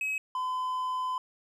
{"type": "tone pair in turn", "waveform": "triangle", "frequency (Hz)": [2550, 1016.7], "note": ["D#7", "B5"], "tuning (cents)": [42, 50], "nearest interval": "octave + major third", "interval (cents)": 1592, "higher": "first", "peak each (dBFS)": -27, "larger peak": "neither", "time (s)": [[0.01, 0.18], [0.35, 1.18]], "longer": "second", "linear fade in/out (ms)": 2, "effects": []}